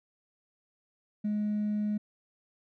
triangle tone with hard clipping, 209.8 Hz, G#3, 18 cents sharp, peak -27 dBFS, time 1.24-1.98 s, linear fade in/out 10 ms, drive 2 dB, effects none

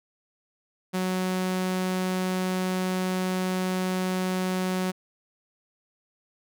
sawtooth tone, 185 Hz, F#3, in tune, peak -21 dBFS, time 0.93-4.92 s, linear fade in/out 20 ms, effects none

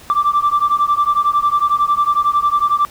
sine beating tone pair, 1168 / 1179 Hz, D6 / D6, -10 / +6 cents, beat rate 11 Hz, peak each -14 dBFS, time 0.1-2.85 s, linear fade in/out 0 ms, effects tanh soft clip ceiling -7 dBFS + pink hiss -41 dBFS RMS until 2.9 s

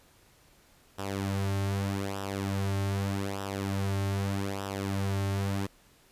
sawtooth tone with flanger, 98.3 Hz, G2, 5 cents sharp, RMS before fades -31 dBFS, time 0.98-5.67 s, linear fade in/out 10 ms, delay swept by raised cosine 0.45 to 4.15 ms, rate 0.82 Hz, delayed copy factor -0.7, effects pink hiss -61 dBFS RMS until 6.11 s + resampled to 32000 Hz

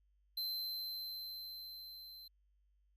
square tone with level ramp, 4093 Hz, C8, 39 cents flat, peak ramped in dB -37 to -52 dBFS, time 0.37-2.28 s, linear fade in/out 5 ms, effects added 50 Hz sine -70 dBFS peak until 2.96 s

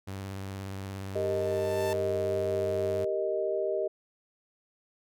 sawtooth tone with vibrato, 97 Hz, G2, 18 cents flat, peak -32 dBFS, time 0.07-3.05 s, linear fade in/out 10 ms, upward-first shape sine, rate 17 Hz, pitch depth 39 cents each way
sawtooth tone with exponential growth, 888 Hz, A5, 16 cents sharp, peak -29 dBFS, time 0.78-1.93 s, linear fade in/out 0 ms, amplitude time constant 250 ms
sine chord, Eb major, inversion first, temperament equal, 392 / 466.2 / 622.3 Hz, G4 / Bb4 / Eb5, 0 / 0 / 0 cents, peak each -31 / -34 / -30 dBFS, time 1.15-3.88 s, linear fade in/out 10 ms
effects none

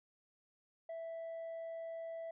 sine tone, 659.3 Hz, E5, in tune, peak -39 dBFS, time 0.89-2.31 s, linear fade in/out 5 ms, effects tanh soft clip ceiling -41 dBFS

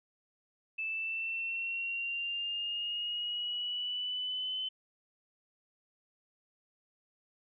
sine linear sweep, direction up, 2628 to 3048 Hz, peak -33 dBFS, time 0.78-4.69 s, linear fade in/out 10 ms, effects none

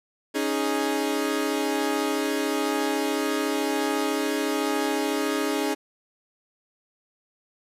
sawtooth chord, C# suspended second, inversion none, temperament equal, 277.2 / 311.1 / 415.3 Hz, C#4 / D#4 / G#4, 0 / 0 / 0 cents, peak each -24 dBFS, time 0.34-5.75 s, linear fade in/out 20 ms, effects resampled to 32000 Hz + 9-bit

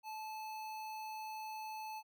square tone with notch filter, 869 Hz, A5, 22 cents flat, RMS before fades -45 dBFS, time 0.03-2.03 s, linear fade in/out 50 ms, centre 8300 Hz, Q 1.7, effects none

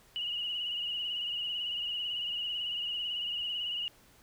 sine tone with vibrato, 2900 Hz, F#7, 35 cents flat, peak -32 dBFS, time 0.16-3.88 s, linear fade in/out 0 ms, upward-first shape triangle, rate 18 Hz, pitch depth 57 cents each way, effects pink hiss -61 dBFS RMS until 4.22 s

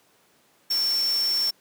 sine tone in noise, 5430 Hz, F8, 50 cents flat, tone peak -21 dBFS, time 0.7-1.51 s, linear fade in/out 10 ms, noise white, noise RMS -36 dBFS, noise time 0.7-1.51 s, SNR +12 dB, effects pink hiss -61 dBFS RMS until 1.6 s + high-pass 200 Hz 12 dB/octave

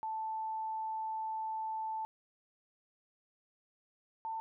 sine tone pair in turn, 880 / 892.3 Hz, A5 / A5, 0 / +24 cents, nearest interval unison, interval 24 cents, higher second, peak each -35 / -36 dBFS, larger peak first, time 0.03-2.05 / 4.25-4.4 s, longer first, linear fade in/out 0 ms, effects none

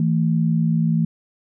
sine tone pair together, 162.62 / 223.1 Hz, E3 / A3, -23 / +24 cents, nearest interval perfect fourth, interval 547 cents, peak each -17 / -21 dBFS, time 0-1.05 s, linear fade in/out 2 ms, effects none

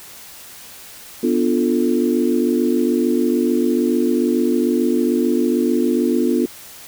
sine chord, B half-diminished seventh, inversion none, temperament equal, 246.9 / 293.7 / 349.2 / 440 Hz, B3 / D4 / F4 / A4, 0 / 0 / 0 / 0 cents, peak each -18 / -21 / -19 / -24 dBFS, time 1.23-6.46 s, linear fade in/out 5 ms, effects white hiss -39 dBFS RMS until 6.87 s

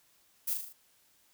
violet noise with echo, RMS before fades -32 dBFS, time 0.47-0.54 s, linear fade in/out 10 ms, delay 38 ms, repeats 5, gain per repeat -4 dB, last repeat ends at 0.73 s, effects white hiss -67 dBFS RMS until 1.33 s

